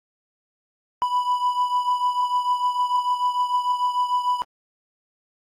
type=beating tone pair; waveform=triangle; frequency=987.8 / 994.5 Hz; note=B5 / B5; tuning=0 / +12 cents; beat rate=6.7 Hz; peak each=-19 / -24 dBFS; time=1.02-4.42 s; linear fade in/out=0 ms; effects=AAC 48 kbps